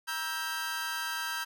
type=chord; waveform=sawtooth; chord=E diminished; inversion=second; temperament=just; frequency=949.3 / 1318.5 / 1582.2 Hz; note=Bb5 / E6 / G6; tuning=+31 / 0 / +16 cents; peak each=-36 / -35 / -31 dBFS; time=0.07-1.45 s; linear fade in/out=20 ms; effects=none